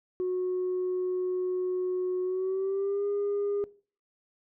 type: tone with pitch glide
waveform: sine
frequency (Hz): 366.1 to 406.2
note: F#4 to G#4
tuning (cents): -18 to -38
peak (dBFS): -25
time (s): 0.2-3.64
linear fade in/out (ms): 0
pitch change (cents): +180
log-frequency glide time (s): 2.23-3.06
effects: noise-tail reverb RT60 0.4 s tail -21 dB re dry + tanh soft clip ceiling -24 dBFS